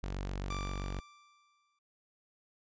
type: tone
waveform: sawtooth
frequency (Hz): 47.5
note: F#1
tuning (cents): +46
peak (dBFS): -32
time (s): 0.03-1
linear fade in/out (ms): 0
type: tone with exponential decay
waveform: sawtooth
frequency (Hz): 1174.7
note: D6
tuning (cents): 0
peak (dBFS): -34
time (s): 0.5-1.79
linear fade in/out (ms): 5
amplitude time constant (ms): 280
effects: resampled to 16000 Hz